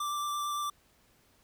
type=tone with vibrato; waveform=square; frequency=1174.7 Hz; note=D6; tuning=in tune; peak=-32 dBFS; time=0-0.7 s; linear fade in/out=5 ms; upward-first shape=sine; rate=8.8 Hz; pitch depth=11 cents each way; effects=pink hiss -66 dBFS RMS until 1.43 s